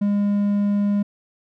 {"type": "tone", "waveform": "triangle", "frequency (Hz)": 203.6, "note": "G#3", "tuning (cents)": -34, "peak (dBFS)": -15, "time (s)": [0.01, 1.03], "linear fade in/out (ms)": 10, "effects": []}